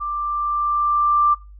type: tone with level ramp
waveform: sine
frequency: 1181 Hz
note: D6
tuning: 9 cents sharp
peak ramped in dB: -23 to -12 dBFS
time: 0-1.35 s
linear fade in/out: 20 ms
effects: noise-tail reverb RT60 0.3 s tail -22 dB re dry + added 50 Hz sine -39 dBFS peak until 1.59 s